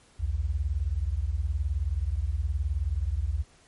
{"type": "beating tone pair", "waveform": "sine", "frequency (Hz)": [61.74, 80.74], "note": ["B1", "E2"], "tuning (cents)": [0, -35], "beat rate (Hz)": 19, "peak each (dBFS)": [-28, -28], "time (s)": [0.19, 3.44], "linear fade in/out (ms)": 20, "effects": ["pink hiss -59 dBFS RMS until 3.67 s", "MP3 48 kbps"]}